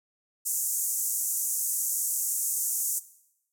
pink band-pass noise, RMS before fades -29 dBFS, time 0.45-3 s, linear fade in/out 20 ms, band 6600 to 15000 Hz, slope 48 dB/octave, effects noise-tail reverb RT60 0.8 s tail -17 dB re dry

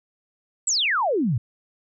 sine exponential sweep, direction down, 8190 to 103.83 Hz, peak -19 dBFS, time 0.67-1.38 s, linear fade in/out 5 ms, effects none

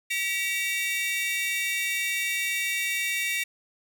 45% pulse tone cluster, 1934 / 2282 / 2740 / 3661 Hz, B6 / C#7 / F7 / A#7, -37 / +50 / -34 / -32 cents, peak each -32 / -29 / -32 / -35 dBFS, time 0.1-3.44 s, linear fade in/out 10 ms, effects none

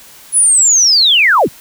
sine linear sweep, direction down, 10290 to 50.7 Hz, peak -6 dBFS, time 0.32-1.49 s, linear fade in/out 50 ms, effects white hiss -39 dBFS RMS until 1.6 s

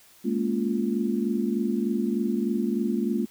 sine chord, Bb minor seventh, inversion third, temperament just, 209.8 / 233.1 / 279.7 / 349.6 Hz, Ab3 / Bb3 / Db4 / F4, +18 / 0 / +16 / +2 cents, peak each -27 / -27 / -32 / -30 dBFS, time 0.24-3.26 s, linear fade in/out 20 ms, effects white hiss -55 dBFS RMS until 3.3 s

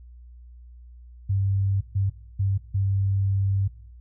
sine tone bursts at uneven times, 98 Hz, G2, in tune, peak -20 dBFS, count 4, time 1.29-1.81 / 1.95-2.1 / 2.39-2.58 / 2.74-3.68 s, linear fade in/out 10 ms, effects noise-tail reverb RT60 0.5 s tail -17 dB re dry + added 60 Hz sine -43 dBFS peak until 4 s

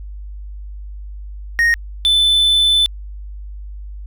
triangle tone pair in turn, 1862 / 3515 Hz, A#6 / A7, -2 / -2 cents, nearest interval major seventh, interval 1100 cents, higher second, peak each -9 dBFS, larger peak neither, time 1.59-1.74 / 2.05-2.86 s, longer second, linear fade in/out 0 ms, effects added 50 Hz sine -28 dBFS peak until 4.06 s

